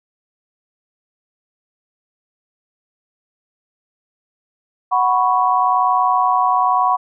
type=chord; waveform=sine; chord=F# suspended fourth; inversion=none; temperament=equal; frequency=740 / 987.8 / 1108.7 Hz; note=F#5 / B5 / C#6; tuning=0 / 0 / 0 cents; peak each=-17 dBFS; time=4.91-6.97 s; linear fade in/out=20 ms; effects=none